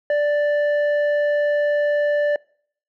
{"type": "tone with low-pass filter", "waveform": "square", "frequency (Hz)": 587.3, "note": "D5", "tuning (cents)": 0, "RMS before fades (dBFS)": -19, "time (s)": [0.1, 2.36], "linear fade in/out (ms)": 2, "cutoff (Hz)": 1300, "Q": 3.4, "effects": ["noise-tail reverb RT60 0.6 s tail -26 dB re dry"]}